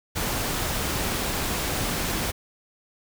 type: noise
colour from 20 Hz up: pink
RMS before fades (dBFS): -27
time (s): 0.15-2.32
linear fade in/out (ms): 20
effects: none